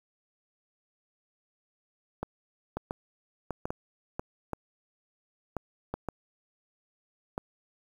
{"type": "clicks", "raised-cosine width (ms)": 1, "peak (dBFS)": -18, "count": 12, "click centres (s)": [2.23, 2.77, 2.909, 3.507, 3.655, 3.705, 4.195, 4.533, 5.567, 5.94, 6.087, 7.379], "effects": ["8-bit"]}